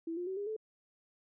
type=tone with pitch steps; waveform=sine; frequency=330 / 353.7 / 379.1 / 406.3 / 435.4 Hz; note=E4 / F4 / F#4 / G#4 / A4; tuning=+2 / +22 / +42 / -38 / -18 cents; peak=-35 dBFS; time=0.07-0.565 s; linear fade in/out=5 ms; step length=99 ms; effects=none